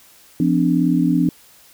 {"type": "tone cluster", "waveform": "sine", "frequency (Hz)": [172.2, 255.7, 293.9], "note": ["F3", "C4", "D4"], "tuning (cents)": [-24, -40, 1], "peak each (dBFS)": -18, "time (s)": [0.4, 1.29], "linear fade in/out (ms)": 2, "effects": ["white hiss -49 dBFS RMS until 1.73 s"]}